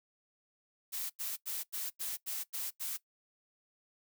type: noise bursts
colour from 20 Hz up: blue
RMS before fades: -38 dBFS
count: 8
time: 0.92-2.976 s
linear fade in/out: 20 ms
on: 180 ms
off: 88 ms
effects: noise-tail reverb RT60 0.1 s tail -19 dB re dry